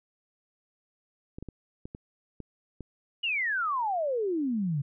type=clicks; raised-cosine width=3 ms; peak=-26 dBFS; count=7; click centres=1.385 / 1.426 / 1.487 / 1.855 / 1.949 / 2.403 / 2.807 s
type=exponential sweep; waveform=sine; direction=down; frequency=2951 to 134.3 Hz; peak=-26 dBFS; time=3.23-4.82 s; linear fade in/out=10 ms
effects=none